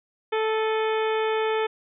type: harmonic tone with a mistuned harmonic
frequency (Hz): 438.6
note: A4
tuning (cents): -6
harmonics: 1 / 2 / 3 / 4 / 5 / 6 / 7 / 8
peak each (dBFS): -23 / -29 / -33 / -35 / -37 / -39 / -40 / -41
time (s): 0.32-1.67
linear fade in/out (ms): 10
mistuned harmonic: 6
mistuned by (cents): -84
effects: none